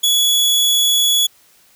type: tone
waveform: sawtooth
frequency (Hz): 3387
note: G#7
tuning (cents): +33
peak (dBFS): -9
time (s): 0.03-1.27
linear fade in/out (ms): 10
effects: white hiss -52 dBFS RMS until 1.75 s